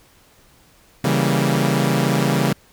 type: chord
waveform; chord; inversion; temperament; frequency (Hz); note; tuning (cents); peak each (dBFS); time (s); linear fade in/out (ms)
sawtooth; C# diminished seventh; none; equal; 138.59 / 164.81 / 196 / 233.1; C#3 / E3 / G3 / Bb3; 0 / 0 / 0 / 0; -16 / -18 / -18 / -20; 1.04-2.53; 5
effects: pink hiss -53 dBFS RMS until 2.72 s